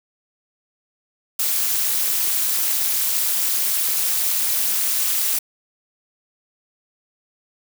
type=noise with amplitude modulation; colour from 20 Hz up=blue; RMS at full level=-17 dBFS; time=1.39-5.39 s; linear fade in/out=5 ms; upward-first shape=sine; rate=262 Hz; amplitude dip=80%; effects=none